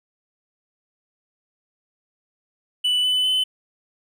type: tone with pitch steps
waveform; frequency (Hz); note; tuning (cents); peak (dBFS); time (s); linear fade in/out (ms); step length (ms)
triangle; 2975 / 3003 / 3031; F#7 / F#7 / F#7; +9 / +25 / +41; -16; 2.84-3.44; 10; 200
effects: none